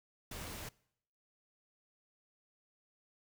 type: noise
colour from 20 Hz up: pink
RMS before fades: -45 dBFS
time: 0.31-0.69 s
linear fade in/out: 5 ms
effects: noise-tail reverb RT60 0.7 s tail -23 dB re dry